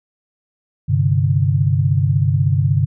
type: chord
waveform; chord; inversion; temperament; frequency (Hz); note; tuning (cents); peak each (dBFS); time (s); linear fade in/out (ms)
sine; G suspended fourth; none; just; 98 / 130.67 / 147; G2 / C3 / D3; 0 / -2 / +2; -17; 0.88-2.86; 20
effects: none